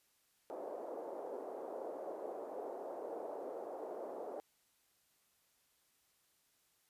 white band-pass noise, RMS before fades -45 dBFS, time 0.5-4.4 s, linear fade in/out 0 ms, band 380 to 650 Hz, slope 24 dB/octave, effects white hiss -75 dBFS RMS until 6.89 s + resampled to 32000 Hz

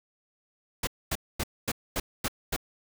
pink noise bursts, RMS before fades -29 dBFS, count 7, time 0.83-2.564 s, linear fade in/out 5 ms, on 42 ms, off 240 ms, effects none

